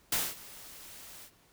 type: noise with ADSR envelope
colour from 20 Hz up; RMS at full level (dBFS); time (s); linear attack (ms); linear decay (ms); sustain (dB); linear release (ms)
white; -28; 0.12-1.31; 5; 220; -21; 75
effects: pink hiss -64 dBFS RMS until 1.52 s